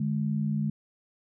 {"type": "tone pair together", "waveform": "sine", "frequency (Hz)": [149.11, 209.6], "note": ["D3", "G#3"], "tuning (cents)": [27, 16], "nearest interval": "tritone", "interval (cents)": 589, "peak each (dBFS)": -28, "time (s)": [0, 0.7], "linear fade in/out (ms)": 5, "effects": []}